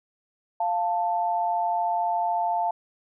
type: tone pair together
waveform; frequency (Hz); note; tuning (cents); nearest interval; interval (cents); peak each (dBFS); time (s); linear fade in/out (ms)
sine; 697.8 / 884; F5 / A5; -2 / +8; major third; 410; -25; 0.6-2.71; 5
effects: none